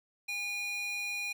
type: tone with high-pass filter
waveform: square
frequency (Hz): 814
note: G#5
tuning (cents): -35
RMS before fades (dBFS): -36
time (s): 0.28-1.33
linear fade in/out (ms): 10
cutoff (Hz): 2500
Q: 3
effects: none